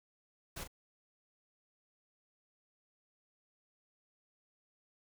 pink noise with echo, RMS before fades -43 dBFS, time 0.56-0.64 s, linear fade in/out 10 ms, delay 37 ms, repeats 1, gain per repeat -8 dB, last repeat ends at 0.677 s, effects none

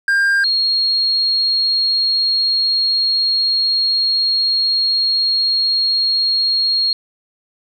triangle / sine tone pair in turn, 1600 / 4271 Hz, G6 / C8, +35 / +35 cents, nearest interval octave + perfect fourth, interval 1700 cents, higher second, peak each -10 / -13 dBFS, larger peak first, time 0.08-0.44 / 0.44-6.93 s, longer second, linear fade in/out 2 ms, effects none

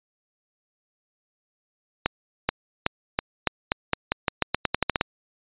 accelerating click train, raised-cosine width 0.3 ms, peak -4 dBFS, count 17, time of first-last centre 2.06-5.011 s, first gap 430 ms, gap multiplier 0.87, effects resampled to 8000 Hz

